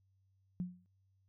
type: tone with exponential decay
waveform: sine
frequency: 179.5 Hz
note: F3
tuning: 48 cents sharp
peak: -32 dBFS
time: 0.6-0.86 s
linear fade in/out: 0 ms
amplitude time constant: 56 ms
effects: added 96 Hz sine -70 dBFS peak until 1.28 s